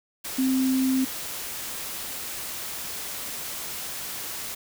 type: tone in noise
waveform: sine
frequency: 261.6 Hz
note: C4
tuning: in tune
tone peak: -20 dBFS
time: 0.38-1.05 s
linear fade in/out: 10 ms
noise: white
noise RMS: -34 dBFS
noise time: 0.24-4.55 s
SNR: +11 dB
effects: none